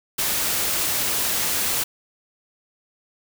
white noise, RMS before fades -23 dBFS, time 0.18-1.84 s, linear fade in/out 10 ms, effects none

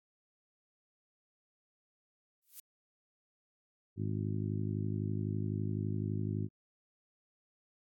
violet noise with exponential growth, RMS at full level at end -41 dBFS, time 2.42-2.6 s, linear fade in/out 5 ms, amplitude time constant 37 ms
harmonic tone, 51.9 Hz, G#1, in tune, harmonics 2 / 3 / 4 / 5 / 6 / 7, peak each -35 / -39 / -41 / -43 / -45 / -46 dBFS, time 3.96-6.49 s, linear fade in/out 50 ms
effects AAC 64 kbps

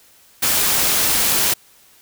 white noise, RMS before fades -17 dBFS, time 0.42-1.54 s, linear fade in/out 10 ms, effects white hiss -51 dBFS RMS until 2.01 s

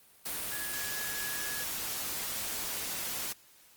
sine tone in noise, 1682 Hz, G#6, 22 cents sharp, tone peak -40 dBFS, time 0.51-1.64 s, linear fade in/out 10 ms, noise white, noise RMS -36 dBFS, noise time 0.25-3.33 s, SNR -7 dB, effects white hiss -60 dBFS RMS until 3.76 s + Opus 32 kbps

